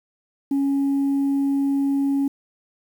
sine tone, 277.2 Hz, C#4, in tune, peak -16 dBFS, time 0.51-2.28 s, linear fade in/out 5 ms, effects tanh soft clip ceiling -16 dBFS + 8-bit

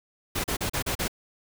pink noise bursts, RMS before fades -28 dBFS, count 6, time 0.35-1.081 s, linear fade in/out 10 ms, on 91 ms, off 37 ms, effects none

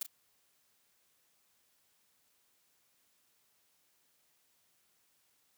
blue noise with echo, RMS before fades -34 dBFS, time 0.01-0.03 s, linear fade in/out 5 ms, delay 35 ms, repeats 1, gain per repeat -11 dB, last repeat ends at 0.065 s, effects white hiss -73 dBFS RMS until 5.57 s + high-pass 60 Hz 12 dB/octave

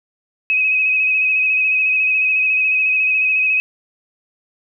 sine tone with vibrato, 2539 Hz, D#7, 34 cents sharp, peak -13 dBFS, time 0.5-3.6 s, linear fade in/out 0 ms, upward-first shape square, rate 14 Hz, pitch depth 20 cents each way, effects none

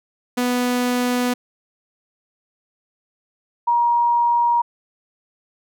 sawtooth / sine tone pair in turn, 246.9 / 948.5 Hz, B3 / A#5, 0 / +30 cents, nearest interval octave + major seventh, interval 2330 cents, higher second, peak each -14 dBFS, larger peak neither, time 0.37-1.34 / 3.67-4.62 s, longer first, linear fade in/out 10 ms, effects none

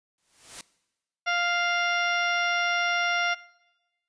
white noise with exponential growth, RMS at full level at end -36 dBFS, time 0.18-0.61 s, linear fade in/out 1 ms, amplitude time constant 92 ms
harmonic tone, 698.5 Hz, F5, in tune, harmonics 1 / 2 / 3 / 4 / 5 / 6 / 7 / 8, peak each -29 / -27 / -29 / -33 / -37 / -44 / -47 / -38 dBFS, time 1.26-3.35 s, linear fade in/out 20 ms
effects noise-tail reverb RT60 1.0 s tail -20 dB re dry + resampled to 22050 Hz

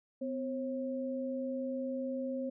sine tone pair together, 254.4 / 538.5 Hz, C4 / C5, -48 / +50 cents, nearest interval octave + minor second, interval 1298 cents, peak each -36 / -37 dBFS, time 0.21-2.5 s, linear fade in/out 10 ms, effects none

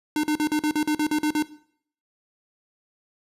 square tone bursts, 302.6 Hz, D#4, 48 cents flat, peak -21 dBFS, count 11, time 0.16-1.425 s, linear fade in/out 2 ms, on 75 ms, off 44 ms, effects noise-tail reverb RT60 0.6 s tail -17 dB re dry + resampled to 32000 Hz

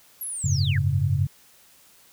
sine linear sweep, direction down, 11680 to 1513 Hz, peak -29 dBFS, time 0.21-0.78 s, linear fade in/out 2 ms
sine chord, F# suspended second, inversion none, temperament just, 92.5 / 104.06 / 138.75 Hz, F#2 / G#2 / C#3, 0 / +4 / +2 cents, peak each -24 / -25 / -23 dBFS, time 0.44-1.27 s, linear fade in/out 5 ms
effects white hiss -55 dBFS RMS until 2.12 s

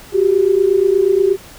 sine tone pair together, 368.3 / 396.7 Hz, F#4 / G4, -8 / +21 cents, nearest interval minor second, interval 129 cents, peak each -14 / -12 dBFS, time 0.12-1.37 s, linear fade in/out 50 ms, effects pink hiss -39 dBFS RMS until 1.58 s

